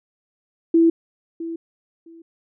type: tone with echo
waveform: sine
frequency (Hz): 331.2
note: E4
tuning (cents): +8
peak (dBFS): -11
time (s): 0.74-0.9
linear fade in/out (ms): 5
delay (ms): 660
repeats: 2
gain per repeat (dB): -15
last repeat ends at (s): 2.22
effects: none